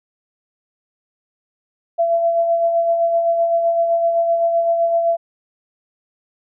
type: tone with tremolo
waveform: sine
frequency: 674 Hz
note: E5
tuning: 38 cents sharp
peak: -12 dBFS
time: 1.98-5.17 s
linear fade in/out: 20 ms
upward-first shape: sine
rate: 7.8 Hz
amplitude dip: 40%
effects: none